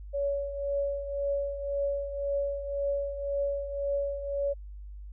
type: tone with tremolo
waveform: sine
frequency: 563 Hz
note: C#5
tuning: 27 cents sharp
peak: -25 dBFS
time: 0.13-4.54 s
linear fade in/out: 20 ms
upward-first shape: triangle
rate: 1.9 Hz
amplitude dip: 70%
effects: added 50 Hz sine -40 dBFS peak until 5.12 s